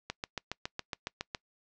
click train, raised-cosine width 0.2 ms, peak -17 dBFS, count 10, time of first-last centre 0.1-1.348 s, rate 7.21 Hz, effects noise-tail reverb RT60 0.1 s tail -25 dB re dry + low-pass 7000 Hz 12 dB/octave

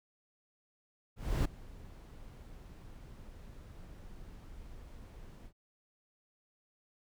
brown noise with ADSR envelope, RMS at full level -28 dBFS, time 1.16-5.53 s, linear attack 290 ms, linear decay 8 ms, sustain -22 dB, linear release 76 ms, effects none

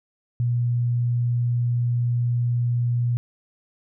sine tone, 120.5 Hz, B2, 42 cents flat, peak -19 dBFS, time 0.4-3.17 s, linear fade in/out 0 ms, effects none

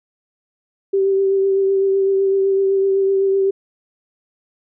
sine tone with vibrato, 389.2 Hz, G4, 12 cents flat, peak -13 dBFS, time 0.93-3.51 s, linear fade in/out 10 ms, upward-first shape triangle, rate 7.9 Hz, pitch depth 22 cents each way, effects none

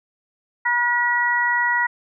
harmonic tone, 481.6 Hz, B4, 44 cents flat, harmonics 2 / 3 / 4, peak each -22 / -25 / -19 dBFS, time 0.65-1.87 s, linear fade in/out 10 ms, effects none

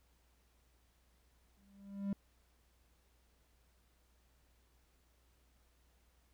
triangle tone with exponential growth, 198.7 Hz, G3, 24 cents sharp, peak -30 dBFS, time 1.57-2.13 s, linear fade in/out 2 ms, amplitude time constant 120 ms, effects added 60 Hz sine -70 dBFS peak until 6.33 s + pink hiss -75 dBFS RMS until 6.33 s

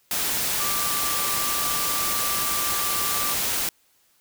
sine tone in noise, 1174.7 Hz, D6, in tune, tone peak -30 dBFS, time 0.6-3.34 s, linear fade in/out 2 ms, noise white, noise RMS -25 dBFS, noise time 0.11-3.69 s, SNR -8 dB, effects white hiss -63 dBFS RMS until 4.2 s

